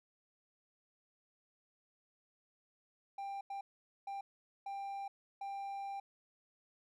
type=tone bursts at uneven times; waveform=triangle; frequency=792 Hz; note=G5; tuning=18 cents sharp; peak=-38 dBFS; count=5; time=3.18-3.41 / 3.5-3.61 / 4.07-4.21 / 4.66-5.08 / 5.41-6 s; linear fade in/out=5 ms; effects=none